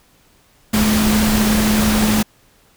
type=tone in noise; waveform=sine; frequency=214.1 Hz; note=A3; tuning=47 cents flat; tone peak=-14 dBFS; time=0.73-2.23 s; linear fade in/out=10 ms; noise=pink; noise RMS=-19 dBFS; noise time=0.73-2.23 s; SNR=+2 dB; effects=pink hiss -54 dBFS RMS until 2.76 s